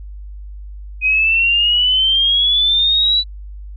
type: exponential sweep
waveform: sine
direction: up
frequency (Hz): 2503 to 3967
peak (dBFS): -11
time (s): 1.01-3.24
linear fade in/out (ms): 50
effects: added 50 Hz sine -29 dBFS peak until 3.76 s